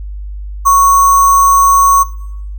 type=tone with sample-and-hold; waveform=sine; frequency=1108.7 Hz; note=C#6; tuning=in tune; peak=-4 dBFS; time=0.65-2.04 s; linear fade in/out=20 ms; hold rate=7350 Hz; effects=noise-tail reverb RT60 0.8 s tail -19 dB re dry + added 50 Hz sine -21 dBFS peak until 2.58 s